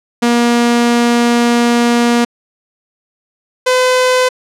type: tone pair in turn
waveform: sawtooth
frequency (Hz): 237.8 / 507.7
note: A#3 / B4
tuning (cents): +35 / +48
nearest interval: octave + minor second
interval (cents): 1313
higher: second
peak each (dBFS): -5 / -5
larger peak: neither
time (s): 0.22-2.25 / 3.66-4.29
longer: first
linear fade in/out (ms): 10
effects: low-pass 9000 Hz 12 dB/octave